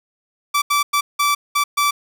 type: tone bursts at uneven times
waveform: sawtooth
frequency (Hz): 1160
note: D6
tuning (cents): -22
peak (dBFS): -11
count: 6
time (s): 0.54-0.62 / 0.7-0.83 / 0.93-1.01 / 1.19-1.35 / 1.55-1.64 / 1.77-1.91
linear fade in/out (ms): 10
effects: none